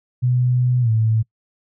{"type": "tone with pitch glide", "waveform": "sine", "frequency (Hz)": [124.7, 111.1], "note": ["B2", "A2"], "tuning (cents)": [17, 17], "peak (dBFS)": -14, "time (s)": [0.22, 1.23], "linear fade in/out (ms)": 20, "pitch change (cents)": -200, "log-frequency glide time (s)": [0.81, 0.9], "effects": ["noise-tail reverb RT60 0.1 s tail -24 dB re dry"]}